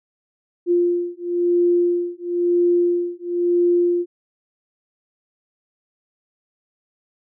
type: beating tone pair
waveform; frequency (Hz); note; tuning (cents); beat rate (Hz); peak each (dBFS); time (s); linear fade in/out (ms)
sine; 349.2 / 350.19; F4 / F4; 0 / +5; 0.99; -19; 0.66-4.06; 50
effects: none